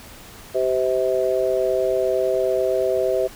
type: harmonic tone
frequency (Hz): 128.9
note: C3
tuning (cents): -26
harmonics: 3 / 4 / 5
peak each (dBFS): -22 / -22 / -22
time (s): 0.54-3.28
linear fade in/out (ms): 20
effects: pink hiss -42 dBFS RMS until 3.35 s